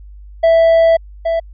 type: tone pair in turn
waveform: triangle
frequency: 659.3 / 661.7 Hz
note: E5 / E5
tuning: 0 / +6 cents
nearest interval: unison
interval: 6 cents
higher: second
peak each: -5 / -11 dBFS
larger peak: first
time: 0.43-0.97 / 1.25-1.4 s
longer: first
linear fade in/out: 10 ms
effects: added 50 Hz sine -33 dBFS peak until 1.53 s + resampled to 11025 Hz